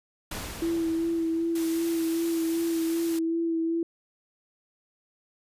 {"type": "noise with exponential decay", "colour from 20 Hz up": "pink", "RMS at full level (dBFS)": -34, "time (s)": [0.31, 2.66], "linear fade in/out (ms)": 5, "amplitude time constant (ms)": 510}
{"type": "tone with vibrato", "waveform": "sine", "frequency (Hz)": 330.6, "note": "E4", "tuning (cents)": 5, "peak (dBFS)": -24, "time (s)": [0.62, 3.83], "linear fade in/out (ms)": 2, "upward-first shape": "sine", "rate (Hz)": 2.6, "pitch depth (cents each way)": 21}
{"type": "noise", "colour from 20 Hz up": "white", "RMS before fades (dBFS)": -39, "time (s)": [1.55, 3.19], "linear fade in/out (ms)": 5}
{"effects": ["resampled to 32000 Hz"]}